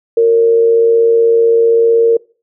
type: tone with amplitude modulation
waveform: sine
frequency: 460.5 Hz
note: A#4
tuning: 21 cents flat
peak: -4 dBFS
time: 0.17-2.17 s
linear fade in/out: 5 ms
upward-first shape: sine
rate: 99.8 Hz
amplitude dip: 40%
effects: noise-tail reverb RT60 0.4 s tail -24 dB re dry